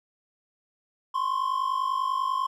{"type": "tone pair together", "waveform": "triangle", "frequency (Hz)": [1033.9, 1084], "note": ["C6", "C#6"], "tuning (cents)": [-21, -39], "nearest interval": "minor second", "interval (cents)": 82, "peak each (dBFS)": [-25, -26], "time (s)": [1.14, 2.47], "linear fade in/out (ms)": 10, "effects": []}